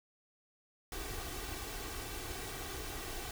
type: noise with comb filter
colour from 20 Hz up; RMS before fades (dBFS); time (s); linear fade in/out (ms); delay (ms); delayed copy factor
pink; -42; 0.92-3.31; 2; 2.6; +0.65
effects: none